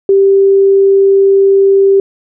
sine tone, 392 Hz, G4, in tune, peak -4 dBFS, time 0.09-2 s, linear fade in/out 2 ms, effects none

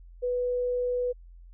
sine tone, 493.9 Hz, B4, in tune, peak -25 dBFS, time 0.22-1.13 s, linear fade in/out 20 ms, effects added 43 Hz sine -46 dBFS peak until 1.53 s

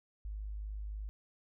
sine tone, 51.7 Hz, G#1, 7 cents flat, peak -38 dBFS, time 0.25-1.09 s, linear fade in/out 0 ms, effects none

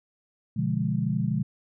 sine chord, B diminished seventh, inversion none, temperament equal, 123.47 / 146.83 / 174.61 / 207.7 Hz, B2 / D3 / F3 / Ab3, 0 / 0 / 0 / 0 cents, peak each -29 dBFS, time 0.56-1.43 s, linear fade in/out 10 ms, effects none

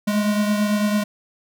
square beating tone pair, 207.7 / 216.7 Hz, G#3 / A3, 0 / -26 cents, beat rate 9 Hz, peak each -19 / -27 dBFS, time 0.07-1.04 s, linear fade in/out 10 ms, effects none

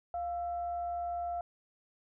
sine tone with frequency modulation, 698.5 Hz, F5, in tune, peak -33 dBFS, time 0.14-1.41 s, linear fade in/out 2 ms, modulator 630 Hz, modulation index 0.24, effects none

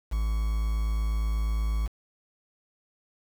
triangle tone with quantisation, 54.2 Hz, A1, 25 cents flat, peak -22 dBFS, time 0.11-1.88 s, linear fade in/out 20 ms, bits 7, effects none

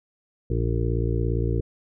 harmonic tone, 57.4 Hz, A#1, 26 cents flat, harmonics 1 / 2 / 3 / 5 / 6 / 7 / 8, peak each -25 / -25 / -33 / -35 / -32 / -33 / -33 dBFS, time 0.5-1.61 s, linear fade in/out 5 ms, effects none

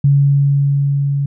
sine tone with level ramp, 140.7 Hz, C#3, 26 cents sharp, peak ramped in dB -7 to -14 dBFS, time 0.04-1.26 s, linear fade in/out 5 ms, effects none

